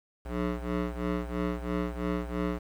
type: ring-modulated tone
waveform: 15% pulse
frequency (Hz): 120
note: B2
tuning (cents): -49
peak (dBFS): -20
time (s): 0.25-2.59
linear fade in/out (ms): 10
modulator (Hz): 58.5
effects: low-pass 2000 Hz 12 dB/octave + 9-bit